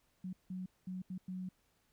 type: tone bursts at uneven times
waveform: sine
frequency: 184.6 Hz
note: F#3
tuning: 4 cents flat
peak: -39 dBFS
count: 5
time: 0.24-0.33 / 0.5-0.66 / 0.87-1.02 / 1.1-1.18 / 1.28-1.49 s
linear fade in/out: 5 ms
effects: pink hiss -75 dBFS RMS until 1.92 s